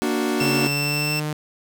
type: chord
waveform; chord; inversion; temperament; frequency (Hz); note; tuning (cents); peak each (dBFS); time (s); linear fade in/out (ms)
40% pulse; Bb augmented; none; equal; 233.1 / 293.7 / 370; Bb3 / D4 / F#4; 0 / 0 / 0; -24; 0.02-0.67; 0
type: tone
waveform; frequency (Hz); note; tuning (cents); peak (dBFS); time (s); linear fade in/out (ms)
25% pulse; 2682; E7; +29; -19; 0.4-1.2; 5
type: tone with pitch glide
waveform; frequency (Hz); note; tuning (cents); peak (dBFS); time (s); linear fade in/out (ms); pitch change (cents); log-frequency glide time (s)
sawtooth; 140.5 to 151.46; C#3 to D#3; +24 to -46; -20; 0.41-1.33; 2; +130; 0.57-1.21
effects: none